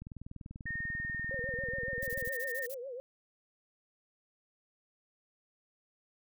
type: click train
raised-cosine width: 5 ms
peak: -32 dBFS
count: 47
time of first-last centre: 0.02-2.275 s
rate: 20.4 Hz
type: tone with pitch glide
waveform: sine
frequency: 1840 to 1827.3 Hz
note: A#6 to A#6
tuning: -23 to -35 cents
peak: -35 dBFS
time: 0.66-2.66 s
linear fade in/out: 5 ms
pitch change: -12 cents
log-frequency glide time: 0.97-1.47 s
type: tone with vibrato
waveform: sine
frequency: 514 Hz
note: C5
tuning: 31 cents flat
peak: -39 dBFS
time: 1.31-3 s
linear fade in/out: 0 ms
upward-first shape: triangle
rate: 7.2 Hz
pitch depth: 170 cents each way
type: noise bursts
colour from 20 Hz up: violet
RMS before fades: -44 dBFS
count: 10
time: 2.02-2.745 s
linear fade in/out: 5 ms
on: 50 ms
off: 25 ms
effects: none